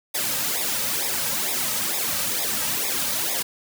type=noise with flanger; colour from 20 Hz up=white; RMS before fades=-25 dBFS; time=0.14-3.43 s; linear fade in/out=10 ms; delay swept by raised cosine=0.67 to 2.87 ms; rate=2.2 Hz; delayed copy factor=-0.9; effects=none